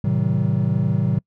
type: chord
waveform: triangle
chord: A diminished seventh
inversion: none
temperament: just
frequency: 110 / 132 / 158.4 / 190.08 Hz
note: A2 / C3 / Eb3 / Gb3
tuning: 0 / +16 / +31 / +47 cents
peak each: -21 / -20 / -21 / -21 dBFS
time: 0.04-1.19 s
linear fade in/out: 5 ms
effects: noise-tail reverb RT60 0.1 s tail -26 dB re dry